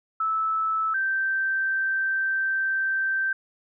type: tone pair in turn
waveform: sine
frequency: 1309 / 1560.2 Hz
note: E6 / G6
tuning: -13 / -9 cents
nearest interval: minor third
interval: 304 cents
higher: second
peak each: -22 dBFS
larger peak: neither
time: 0.2-0.94 / 0.94-3.33 s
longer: second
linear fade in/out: 5 ms
effects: none